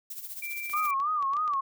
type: noise with tremolo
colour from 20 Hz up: violet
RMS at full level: -37 dBFS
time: 0.1-0.91 s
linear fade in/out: 5 ms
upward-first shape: sine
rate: 15 Hz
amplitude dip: 65%
type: tone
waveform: sine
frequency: 2349 Hz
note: D7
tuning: in tune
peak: -34 dBFS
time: 0.42-0.94 s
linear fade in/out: 5 ms
type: clicks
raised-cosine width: 0.2 ms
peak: -29 dBFS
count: 9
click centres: 0.697 / 0.737 / 0.855 / 1.001 / 1.226 / 1.335 / 1.368 / 1.478 / 1.536 s
type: tone with vibrato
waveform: sine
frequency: 1164 Hz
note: D6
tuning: 16 cents flat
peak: -25 dBFS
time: 0.73-1.61 s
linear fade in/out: 10 ms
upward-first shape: sine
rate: 3.2 Hz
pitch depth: 130 cents each way
effects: none